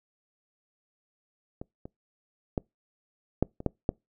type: clicks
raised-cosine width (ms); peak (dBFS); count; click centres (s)
2; -24 / -27 / -14 / -9 / -25 / -12 / -11; 7; 1.615 / 1.855 / 2.578 / 3.426 / 3.604 / 3.663 / 3.891
effects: noise-tail reverb RT60 0.2 s tail -26 dB re dry

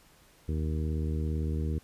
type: harmonic tone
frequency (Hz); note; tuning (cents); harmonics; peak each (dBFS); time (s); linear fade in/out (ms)
77.78; D#2; 0; 1 / 2 / 3 / 4 / 5 / 6; -29 / -35 / -39 / -41 / -43 / -45; 0.48-1.79; 10
effects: pink hiss -60 dBFS RMS until 1.83 s + resampled to 32000 Hz

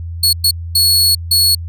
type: tone bursts at uneven times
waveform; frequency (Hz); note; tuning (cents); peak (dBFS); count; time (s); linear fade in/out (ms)
sawtooth; 4366; C#8; -27; -6; 4; 0.23-0.33 / 0.44-0.51 / 0.75-1.15 / 1.31-1.55; 5
effects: added 84 Hz sine -22 dBFS peak until 1.68 s

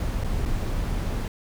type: noise with dropouts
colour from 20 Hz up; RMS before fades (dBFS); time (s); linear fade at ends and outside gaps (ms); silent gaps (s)
brown; -26; 0-1.28; 2; 0.238-0.244 / 0.454-0.458
effects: none

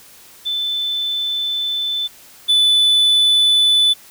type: tone pair in turn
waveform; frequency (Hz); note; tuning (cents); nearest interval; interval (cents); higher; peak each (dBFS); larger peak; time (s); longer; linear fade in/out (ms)
sine / triangle; 3520 / 3490; A7 / A7; 0 / -15; unison; 15; first; -18 / -9; second; 0.45-2.08 / 2.48-3.94; first; 20
effects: white hiss -44 dBFS RMS until 4.1 s

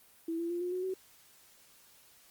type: tone with pitch steps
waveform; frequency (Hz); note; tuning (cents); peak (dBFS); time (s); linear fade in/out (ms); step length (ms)
sine; 329.6 / 338.5 / 347.6 / 356.9 / 366.6 / 376.4; E4 / E4 / F4 / F4 / F#4 / F#4; 0 / +46 / -8 / +38 / -16 / +30; -32; 0.28-0.94; 5; 110
effects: white hiss -61 dBFS RMS until 2.3 s + Opus 32 kbps

